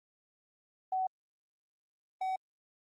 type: tone pair in turn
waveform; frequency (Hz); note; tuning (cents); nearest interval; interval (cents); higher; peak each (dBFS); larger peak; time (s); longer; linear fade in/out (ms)
sine / triangle; 752 / 754.9; F#5 / F#5; +28 / +35; unison; 7; second; -29 / -29; neither; 0.92-1.07 / 2.21-2.36; neither; 5
effects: Opus 24 kbps